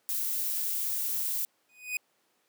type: noise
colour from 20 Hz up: violet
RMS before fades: -31 dBFS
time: 0.09-1.45 s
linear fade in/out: 0 ms
type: tone with exponential growth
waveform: 45% pulse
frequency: 2489 Hz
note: D#7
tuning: in tune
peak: -26 dBFS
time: 1.69-1.97 s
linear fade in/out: 2 ms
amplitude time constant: 60 ms
effects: pink hiss -71 dBFS RMS until 2.48 s + high-pass 300 Hz 12 dB/octave